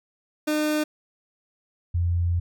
30% pulse / sine tone pair in turn, 303.8 / 86.52 Hz, D#4 / F2, -41 / -16 cents, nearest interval octave + minor seventh, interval 2175 cents, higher first, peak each -19 / -20 dBFS, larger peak first, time 0.47-0.84 / 1.94-2.4 s, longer second, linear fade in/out 10 ms, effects none

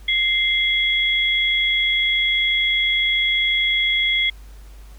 sine tone pair together, 2093 / 3338 Hz, C7 / G#7, 0 / +8 cents, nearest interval minor sixth, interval 808 cents, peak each -19 dBFS, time 0.08-4.3 s, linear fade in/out 5 ms, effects added 50 Hz sine -38 dBFS peak until 4.98 s + pink hiss -52 dBFS RMS until 4.98 s

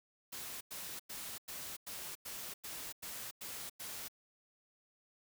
white noise bursts, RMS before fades -45 dBFS, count 10, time 0.32-4.084 s, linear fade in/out 10 ms, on 290 ms, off 96 ms, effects none

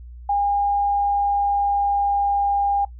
sine tone with pitch glide, 810 to 805.3 Hz, G#5 to G5, -43 to +46 cents, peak -17 dBFS, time 0.29-2.85 s, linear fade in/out 5 ms, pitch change -11 cents, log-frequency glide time 0.85-2.58 s, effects noise-tail reverb RT60 0.1 s tail -20 dB re dry + added 60 Hz sine -36 dBFS peak until 2.99 s

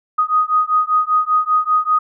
sine beating tone pair, 1244.5 / 1249.6 Hz, D#6 / D#6, 0 / +7 cents, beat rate 5.1 Hz, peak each -16 dBFS, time 0.18-1.99 s, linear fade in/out 10 ms, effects none

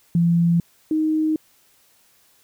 sine tone pair in turn, 170 / 312.3 Hz, F3 / D#4, -46 / +7 cents, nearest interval major seventh, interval 1053 cents, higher second, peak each -14 / -17 dBFS, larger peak first, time 0.15-0.6 / 0.91-1.36 s, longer neither, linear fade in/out 2 ms, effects white hiss -58 dBFS RMS until 2.43 s

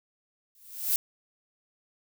violet noise with exponential growth, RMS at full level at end -22 dBFS, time 0.55-0.96 s, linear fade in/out 1 ms, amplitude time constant 89 ms, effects none

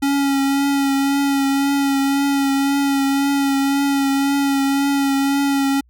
square tone with vibrato, 277.2 Hz, C#4, in tune, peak -16 dBFS, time 0.02-5.81 s, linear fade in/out 10 ms, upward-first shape triangle, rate 1.9 Hz, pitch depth 24 cents each way, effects added 60 Hz sine -51 dBFS peak until 5.89 s

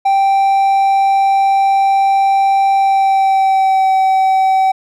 triangle tone with pitch glide, 783 to 764.7 Hz, G5 to G5, -2 to -43 cents, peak -7 dBFS, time 0.05-4.72 s, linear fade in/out 10 ms, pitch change -41 cents, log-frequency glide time 2.75-3.92 s, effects none

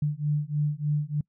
sine beating tone pair, 146.83 / 150.13 Hz, D3 / D3, 0 / +38 cents, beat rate 3.3 Hz, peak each -27 dBFS, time 0.02-1.21 s, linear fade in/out 5 ms, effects noise-tail reverb RT60 0.1 s tail -25 dB re dry

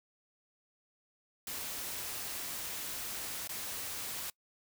white noise with dropouts, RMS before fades -40 dBFS, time 1.47-4.3 s, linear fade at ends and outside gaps 2 ms, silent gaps 3.475-3.492 s, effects noise-tail reverb RT60 0.1 s tail -24 dB re dry

